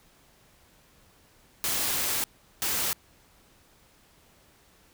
white noise bursts at uneven times, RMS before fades -28 dBFS, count 2, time 1.64-2.24 / 2.62-2.93 s, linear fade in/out 0 ms, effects pink hiss -60 dBFS RMS until 4.93 s

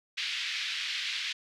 white band-pass noise, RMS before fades -34 dBFS, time 0.17-1.33 s, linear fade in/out 10 ms, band 1900 to 4100 Hz, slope 24 dB/octave, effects none

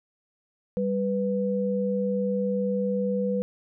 sine tone pair together, 196.17 / 493.9 Hz, G3 / B4, +2 / 0 cents, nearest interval octave + major third, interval 1598 cents, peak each -26 dBFS, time 0.77-3.42 s, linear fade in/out 0 ms, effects none

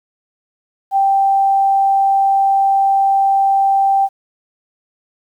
sine tone, 784 Hz, G5, in tune, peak -10 dBFS, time 0.91-4.09 s, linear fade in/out 50 ms, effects 8-bit

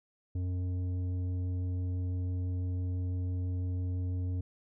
triangle tone with tanh clipping, 90.6 Hz, F#2, 36 cents flat, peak -32 dBFS, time 0.35-4.41 s, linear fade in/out 5 ms, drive 13 dB, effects none

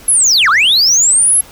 sine linear two-way sweep, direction down then up, 11270 to 1069 to 11270 Hz, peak -4 dBFS, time 0.08-1.41 s, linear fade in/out 5 ms, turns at 0.49 s, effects tanh soft clip ceiling -6 dBFS + pink hiss -38 dBFS RMS until 1.51 s

